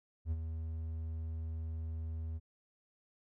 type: tone with ADSR envelope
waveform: triangle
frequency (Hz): 80.5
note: E2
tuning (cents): -41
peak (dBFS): -28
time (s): 0.25-2.4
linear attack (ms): 64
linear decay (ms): 40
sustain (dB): -7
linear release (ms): 35
effects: none